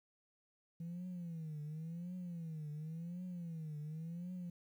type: tone with vibrato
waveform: sine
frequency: 164.81 Hz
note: E3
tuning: in tune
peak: -40 dBFS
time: 0.8-4.5 s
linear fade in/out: 5 ms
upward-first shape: triangle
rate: 0.92 Hz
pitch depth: 190 cents each way
effects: tanh soft clip ceiling -40 dBFS + 12-bit